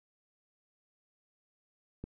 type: click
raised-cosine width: 3 ms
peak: -27 dBFS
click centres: 2.04 s
effects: none